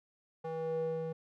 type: tone with band-pass filter sweep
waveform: square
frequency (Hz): 161.8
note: E3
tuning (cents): -32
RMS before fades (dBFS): -36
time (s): 0.44-1.13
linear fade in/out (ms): 10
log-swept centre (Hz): 630 to 380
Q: 4
effects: none